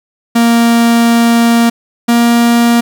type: tone pair in turn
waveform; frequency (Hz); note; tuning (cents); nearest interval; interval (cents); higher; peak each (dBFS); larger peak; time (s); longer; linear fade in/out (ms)
45% pulse; 233.2 / 235.6; A#3 / A#3; +1 / +19; unison; 18; second; -6; neither; 0.35-1.7 / 2.08-2.81; first; 10
effects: 8-bit